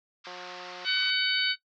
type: band-pass noise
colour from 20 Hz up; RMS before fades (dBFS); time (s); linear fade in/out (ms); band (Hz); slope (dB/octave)
pink; -45; 0.24-1.11; 10; 1100 to 5400; 48
type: click train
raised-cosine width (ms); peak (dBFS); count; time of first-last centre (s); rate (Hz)
1; -29; 105; 0.27-0.848; 180
type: harmonic tone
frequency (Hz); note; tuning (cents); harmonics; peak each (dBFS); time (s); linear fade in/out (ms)
752; F#5; +28; 2 / 3 / 4 / 5 / 6; -30 / -32 / -28 / -32 / -30; 0.84-1.56; 50
effects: noise-tail reverb RT60 0.1 s tail -18 dB re dry + high-pass 400 Hz 12 dB/octave